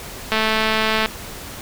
click train, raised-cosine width 0.3 ms, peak -3 dBFS, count 163, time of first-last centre 0.32-1.06 s, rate 219 Hz, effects pink hiss -34 dBFS RMS until 1.61 s

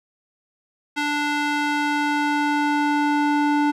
square tone with band-pass filter sweep, 293.7 Hz, D4, in tune, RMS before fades -21 dBFS, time 0.96-3.72 s, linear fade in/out 20 ms, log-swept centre 2000 to 720 Hz, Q 0.75, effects none

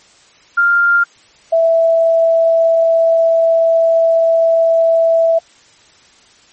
sine tone pair in turn, 1396.9 / 659.2 Hz, F6 / E5, 0 / 0 cents, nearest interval octave + minor second, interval 1300 cents, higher first, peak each -8 dBFS, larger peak neither, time 0.57-1.04 / 1.52-5.39 s, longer second, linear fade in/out 10 ms, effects white hiss -47 dBFS RMS until 6.52 s + MP3 32 kbps

